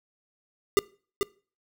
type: tone with echo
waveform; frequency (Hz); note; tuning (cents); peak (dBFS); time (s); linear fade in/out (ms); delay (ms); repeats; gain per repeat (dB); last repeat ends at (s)
square; 401.7; G4; +42; -17; 0.77-0.79; 0; 440; 1; -6; 1.23
effects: noise-tail reverb RT60 0.4 s tail -24 dB re dry